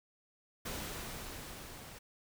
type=noise with level ramp; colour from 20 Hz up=pink; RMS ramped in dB=-40 to -51 dBFS; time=0.65-1.99 s; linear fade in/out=10 ms; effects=none